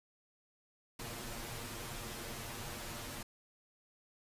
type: noise with comb filter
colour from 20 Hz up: pink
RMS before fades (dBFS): -44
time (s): 0.99-3.23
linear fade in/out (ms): 5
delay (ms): 8.5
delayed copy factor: +0.75
effects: resampled to 32000 Hz